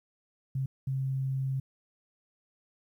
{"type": "tone bursts at uneven times", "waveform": "sine", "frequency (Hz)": 133.6, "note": "C3", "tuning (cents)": 36, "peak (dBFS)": -28, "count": 2, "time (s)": [[0.55, 0.66], [0.87, 1.6]], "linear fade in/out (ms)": 5, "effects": ["11-bit"]}